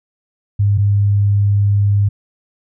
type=tone pair in turn; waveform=sine; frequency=101.4 / 101.4 Hz; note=G#2 / G#2; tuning=-41 / -41 cents; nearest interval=unison; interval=0 cents; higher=neither; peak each=-10 dBFS; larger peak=neither; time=0.59-0.78 / 0.78-2.09 s; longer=second; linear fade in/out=10 ms; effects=none